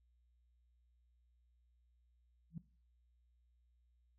sine tone with exponential growth, 164.81 Hz, E3, in tune, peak -38 dBFS, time 2.5-2.58 s, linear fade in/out 5 ms, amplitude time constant 16 ms, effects noise-tail reverb RT60 0.4 s tail -18 dB re dry + added 60 Hz sine -70 dBFS peak until 4.18 s

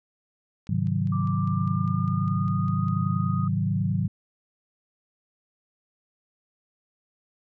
click train, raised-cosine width 0.2 ms, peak -35 dBFS, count 12, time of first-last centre 0.67-2.883 s, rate 4.97 Hz
sine chord, Ab dominant seventh, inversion none, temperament equal with one note detuned, 103.83 / 134.1 / 155.56 / 185 Hz, Ab2 / C3 / Eb3 / Gb3, 0 / +43 / 0 / 0 cents, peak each -27 / -29 / -28 / -27 dBFS, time 0.69-4.08 s, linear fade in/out 5 ms
sine tone with pitch glide, 1174.7 to 1244.6 Hz, D6 to D#6, 0 to 0 cents, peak -33 dBFS, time 1.12-3.48 s, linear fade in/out 5 ms, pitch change +100 cents, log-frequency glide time 1.29-2.84 s
effects none

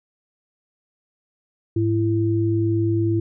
sine tone pair together, 105.91 / 334.7 Hz, G#2 / E4, +34 / +26 cents, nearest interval octave + minor sixth, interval 1992 cents, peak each -20 dBFS, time 1.76-3.2 s, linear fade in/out 5 ms, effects none

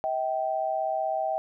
sine tone pair together, 641 / 777 Hz, E5 / G5, -49 / -16 cents, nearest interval minor third, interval 333 cents, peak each -28 dBFS, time 0.04-1.38 s, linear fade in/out 0 ms, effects none

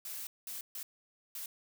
blue noise bursts at uneven times, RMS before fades -42 dBFS, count 4, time 0.05-0.27 / 0.47-0.61 / 0.75-0.83 / 1.35-1.46 s, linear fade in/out 2 ms, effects none

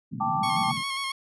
white band-pass noise, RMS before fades -34 dBFS, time 0.11-0.83 s, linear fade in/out 20 ms, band 120 to 240 Hz, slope 48 dB/octave
sine chord, G suspended second, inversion none, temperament equal, 784 / 880 / 1174.7 Hz, G5 / A5 / D6, 0 / 0 / 0 cents, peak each -28 dBFS, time 0.2-0.72 s, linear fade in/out 10 ms
15% pulse tone with vibrato, 1092 Hz, C#6, 26 cents flat, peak -22 dBFS, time 0.43-1.12 s, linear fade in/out 5 ms, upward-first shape square, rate 7.4 Hz, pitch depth 26 cents each way
effects resampled to 24000 Hz

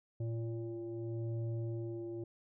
sine tone with frequency modulation, 114.6 Hz, A#2, 29 cents flat, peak -36 dBFS, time 0.2-2.24 s, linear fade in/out 5 ms, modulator 230 Hz, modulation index 1.2, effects none

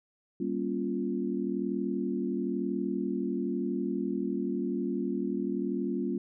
sine chord, G half-diminished seventh, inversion none, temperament equal with one note detuned, 196 / 236.2 / 277.2 / 349.2 Hz, G3 / Bb3 / Db4 / F4, 0 / +23 / 0 / 0 cents, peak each -34 dBFS, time 0.4-6.18 s, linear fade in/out 5 ms, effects none

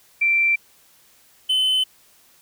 sine / triangle tone pair in turn, 2349 / 3043 Hz, D7 / F#7, 0 / +48 cents, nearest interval major third, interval 448 cents, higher second, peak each -15 dBFS, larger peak neither, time 0.21-0.56 / 1.49-1.84 s, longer neither, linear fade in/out 10 ms, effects white hiss -55 dBFS RMS until 2.41 s

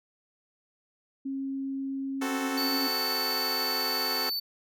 sine tone with pitch glide, 270.8 to 272.5 Hz, C#4 to C#4, -40 to -29 cents, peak -30 dBFS, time 1.25-2.88 s, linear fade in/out 10 ms, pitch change +11 cents, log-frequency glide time 2.49-2.68 s
10% pulse chord, F# diminished, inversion second, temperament equal, 261.6 / 370 / 440 Hz, C4 / F#4 / A4, 0 / 0 / 0 cents, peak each -28 / -28 / -26 dBFS, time 2.21-4.3 s, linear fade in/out 10 ms
square tone, 4514 Hz, C#8, 31 cents sharp, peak -29 dBFS, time 2.57-4.4 s, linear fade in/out 10 ms
effects none

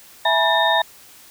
sine tone cluster, 660 / 842 / 966 / 1788 / 3701 Hz, E5 / G#5 / B5 / A6 / A#7, +2 / +24 / -39 / +27 / -13 cents, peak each -21 dBFS, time 0.25-0.82 s, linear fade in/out 5 ms, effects white hiss -46 dBFS RMS until 1.3 s

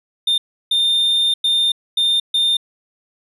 triangle tone bursts at uneven times, 3619 Hz, A7, 48 cents sharp, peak -12 dBFS, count 5, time 0.27-0.38 / 0.71-1.34 / 1.44-1.72 / 1.97-2.2 / 2.34-2.57 s, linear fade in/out 5 ms, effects resampled to 32000 Hz

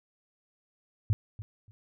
sine tone with echo, 105 Hz, G#2, 19 cents sharp, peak -21 dBFS, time 1.1-1.13 s, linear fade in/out 0 ms, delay 290 ms, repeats 2, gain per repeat -15 dB, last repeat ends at 1.71 s, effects none

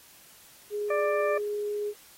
sine tone, 415.3 Hz, G#4, in tune, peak -28 dBFS, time 0.7-1.94 s, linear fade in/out 50 ms
harmonic tone, 591 Hz, D5, 11 cents sharp, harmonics 1 / 2 / 3 / 4, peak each -26 / -32 / -36 / -38 dBFS, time 0.9-1.38 s, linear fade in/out 5 ms
effects white hiss -54 dBFS RMS until 2.17 s + AAC 48 kbps

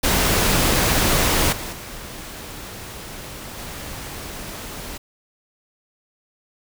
pink noise with level steps, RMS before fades -18 / -30 / -35 / -33 dBFS, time 0.03-4.98 s, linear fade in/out 10 ms, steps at 1.52 / 1.72 / 3.57 s, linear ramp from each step 10 ms, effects none

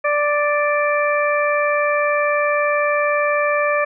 harmonic tone, 587.3 Hz, D5, in tune, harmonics 1 / 2 / 3 / 4, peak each -18 / -21 / -23 / -24 dBFS, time 0.04-3.85 s, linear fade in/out 10 ms, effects none

